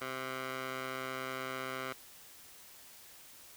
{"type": "tone with band-pass filter", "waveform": "15% pulse", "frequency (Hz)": 130.81, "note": "C3", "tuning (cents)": 0, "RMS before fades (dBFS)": -40, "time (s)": [0.01, 1.93], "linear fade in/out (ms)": 5, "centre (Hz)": 1600, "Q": 0.96, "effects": ["white hiss -55 dBFS RMS until 3.56 s"]}